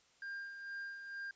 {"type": "tone with tremolo", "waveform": "triangle", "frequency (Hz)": 1600, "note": "G6", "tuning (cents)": 35, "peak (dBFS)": -39, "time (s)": [0.22, 1.31], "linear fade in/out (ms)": 2, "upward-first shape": "sine", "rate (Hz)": 2.2, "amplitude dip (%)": 50, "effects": ["white hiss -69 dBFS RMS until 1.35 s", "resampled to 16000 Hz"]}